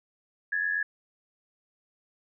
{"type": "tone pair together", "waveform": "sine", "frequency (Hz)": [1671.3, 1760], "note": ["G#6", "A6"], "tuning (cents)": [10, 0], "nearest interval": "minor second", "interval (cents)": 90, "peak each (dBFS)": [-27, -31], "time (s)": [0.52, 0.83], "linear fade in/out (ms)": 5, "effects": []}